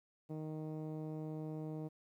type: tone with low-pass filter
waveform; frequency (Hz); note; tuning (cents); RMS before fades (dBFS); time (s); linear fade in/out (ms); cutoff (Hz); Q
10% pulse; 155.56; D#3; 0; -43; 0.29-1.89; 20; 390; 0.62
effects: 12-bit